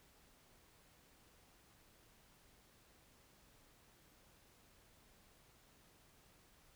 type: silence
effects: pink hiss -68 dBFS RMS until 6.75 s